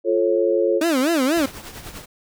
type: chord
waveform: sine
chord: F augmented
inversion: none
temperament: just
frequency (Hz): 349.2 / 436.5 / 545.7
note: F4 / A4 / C#5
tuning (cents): 0 / -14 / -27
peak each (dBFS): -20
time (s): 0.04-0.82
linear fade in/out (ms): 50
type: tone with vibrato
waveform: 30% pulse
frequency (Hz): 294.3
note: D4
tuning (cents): +4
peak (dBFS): -14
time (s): 0.81-1.46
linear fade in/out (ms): 5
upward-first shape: sine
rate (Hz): 4.1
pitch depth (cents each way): 260
type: noise with tremolo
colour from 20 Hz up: pink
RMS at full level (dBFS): -34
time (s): 1.35-2.06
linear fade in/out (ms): 20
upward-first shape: triangle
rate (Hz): 10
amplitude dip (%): 65
effects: none